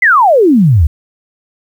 sine exponential sweep, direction down, 2101 to 68.4 Hz, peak -4 dBFS, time 0.02-0.87 s, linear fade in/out 5 ms, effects 7-bit

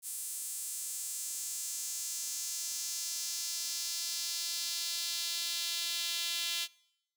sawtooth tone with high-pass filter sweep, 340.6 Hz, F4, 43 cents flat, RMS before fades -37 dBFS, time 0.02-6.68 s, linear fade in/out 50 ms, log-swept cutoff 9000 to 3400 Hz, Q 2, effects noise-tail reverb RT60 0.8 s tail -24 dB re dry

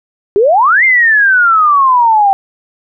sine exponential two-way sweep, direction up then down, 382.2 to 2130 to 770 Hz, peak -5 dBFS, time 0.36-2.33 s, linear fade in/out 0 ms, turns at 0.84 s, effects none

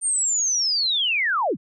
sine linear sweep, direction down, 8940 to 105.2 Hz, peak -19 dBFS, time 0.01-1.57 s, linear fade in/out 50 ms, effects none

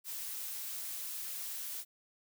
blue noise, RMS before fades -41 dBFS, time 0.04-1.85 s, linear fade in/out 50 ms, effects none

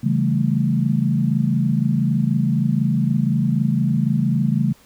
sine chord, A dominant seventh, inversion first, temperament equal, 138.59 / 164.81 / 196 / 220 Hz, C#3 / E3 / G3 / A3, 0 / 0 / 0 / 0 cents, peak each -20 / -22 / -23 / -21 dBFS, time 0.03-4.73 s, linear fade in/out 10 ms, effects pink hiss -52 dBFS RMS until 4.85 s

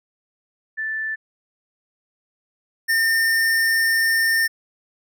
sine / square tone pair in turn, 1760 / 1811.6 Hz, A6 / A#6, 0 / -50 cents, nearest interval minor second, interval 50 cents, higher second, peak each -23 / -17 dBFS, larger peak second, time 0.77-1.16 / 2.88-4.48 s, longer second, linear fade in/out 20 ms, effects none

